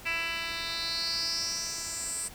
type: tone with band-pass filter sweep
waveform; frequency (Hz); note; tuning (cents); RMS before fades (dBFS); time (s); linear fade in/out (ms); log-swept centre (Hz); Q
10% pulse; 332.3; E4; +14; -33; 0.05-2.29; 20; 2600 to 8600; 6
effects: pink hiss -48 dBFS RMS until 2.34 s